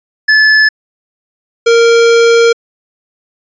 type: tone pair in turn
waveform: square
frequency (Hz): 1730 / 464.3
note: A6 / A#4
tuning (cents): -30 / -7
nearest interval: octave + major seventh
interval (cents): 2277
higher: first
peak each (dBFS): -5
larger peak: neither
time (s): 0.28-0.69 / 1.66-2.53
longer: second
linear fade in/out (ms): 10
effects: resampled to 16000 Hz